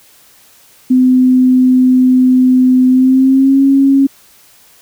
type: tone with pitch glide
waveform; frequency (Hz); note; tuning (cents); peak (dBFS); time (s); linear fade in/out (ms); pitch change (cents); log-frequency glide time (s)
sine; 255.1 to 273.4; C4 to C#4; -44 to -24; -5; 0.9-4.07; 10; +120; 2.88-3.62
effects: white hiss -45 dBFS RMS until 4.81 s